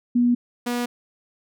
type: tone pair in turn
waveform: sine / sawtooth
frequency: 242.2 / 242.2 Hz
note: B3 / B3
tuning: -34 / -34 cents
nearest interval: unison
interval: 0 cents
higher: neither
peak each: -15 / -19 dBFS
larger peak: first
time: 0.15-0.35 / 0.66-0.86 s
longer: neither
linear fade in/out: 10 ms
effects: none